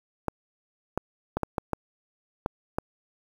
clicks, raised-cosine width 1 ms, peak -12 dBFS, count 8, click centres 0.283 / 0.976 / 1.37 / 1.433 / 1.582 / 1.733 / 2.461 / 2.785 s, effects 7-bit

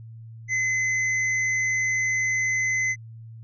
sine tone with tanh clipping, 2043 Hz, C7, 42 cents flat, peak -23 dBFS, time 0.48-2.96 s, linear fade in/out 50 ms, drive 18 dB, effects added 113 Hz sine -39 dBFS peak until 3.43 s + resampled to 16000 Hz

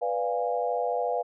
sine chord, B diminished seventh, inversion none, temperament equal with one note detuned, 493.9 / 587.3 / 698.5 / 822.5 Hz, B4 / D5 / F5 / Ab5, 0 / 0 / 0 / -17 cents, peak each -29 / -33 / -29 / -33 dBFS, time 0.01-1.23 s, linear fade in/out 20 ms, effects none

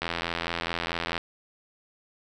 click train, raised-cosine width 0.3 ms, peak -12 dBFS, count 99, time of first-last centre 0.02-1.178 s, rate 84.6 Hz, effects none

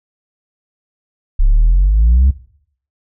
sine exponential sweep, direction up, 32.7 to 69.3 Hz, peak -5 dBFS, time 1.39-2.31 s, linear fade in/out 10 ms, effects noise-tail reverb RT60 0.6 s tail -17 dB re dry + tanh soft clip ceiling -5 dBFS

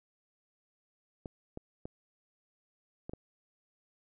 clicks, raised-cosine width 2 ms, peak -27 dBFS, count 5, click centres 1.258 / 1.574 / 1.855 / 3.095 / 3.135 s, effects none

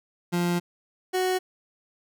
30% pulse tone pair in turn, 174.61 / 370 Hz, F3 / F#4, 0 / 0 cents, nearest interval octave + minor second, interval 1300 cents, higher second, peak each -20 dBFS, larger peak neither, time 0.32-0.6 / 1.13-1.39 s, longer first, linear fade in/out 20 ms, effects none

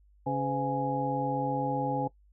harmonic tone with a mistuned harmonic, 138.59 Hz, C#3, in tune, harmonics 1 / 2 / 3 / 4 / 5 / 6, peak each -34 / -33 / -42 / -34 / -43 / -31 dBFS, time 0.26-2.08 s, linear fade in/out 10 ms, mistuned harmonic 4, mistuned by -140 cents, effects noise-tail reverb RT60 0.1 s tail -19 dB re dry + added 50 Hz sine -58 dBFS peak until 2.32 s

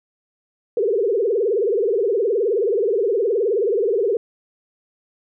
sine tone with vibrato, 430 Hz, A4, 40 cents flat, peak -16 dBFS, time 0.77-4.17 s, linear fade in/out 2 ms, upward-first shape triangle, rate 19 Hz, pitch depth 270 cents each way, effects none

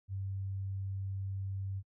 sine tone, 97 Hz, G2, 18 cents flat, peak -35 dBFS, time 0.08-1.83 s, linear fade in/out 50 ms, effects noise-tail reverb RT60 0.1 s tail -26 dB re dry

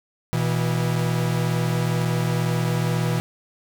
45% pulse tone pair together, 120.99 / 163.1 Hz, B2 / E3, -35 / -18 cents, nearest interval perfect fourth, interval 517 cents, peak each -23 dBFS, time 0.33-3.2 s, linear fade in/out 0 ms, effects none

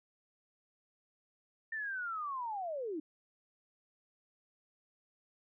sine linear sweep, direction down, 1814 to 290 Hz, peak -36 dBFS, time 1.72-3 s, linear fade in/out 5 ms, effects none

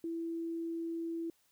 sine tone, 332.2 Hz, E4, 13 cents sharp, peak -35 dBFS, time 0.04-1.3 s, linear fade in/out 2 ms, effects white hiss -72 dBFS RMS until 1.51 s

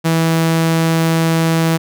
sawtooth tone, 163.5 Hz, E3, 14 cents flat, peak -8 dBFS, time 0.04-1.78 s, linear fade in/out 20 ms, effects none

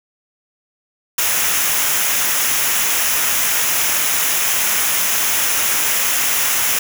white noise with comb filter, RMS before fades -17 dBFS, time 1.18-6.79 s, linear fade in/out 5 ms, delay 0.23 ms, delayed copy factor -0.55, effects none

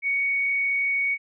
sine tone with frequency modulation, 2233 Hz, C#7, 12 cents sharp, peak -21 dBFS, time 0.02-1.18 s, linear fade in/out 50 ms, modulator 64.7 Hz, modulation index 0.33, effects none

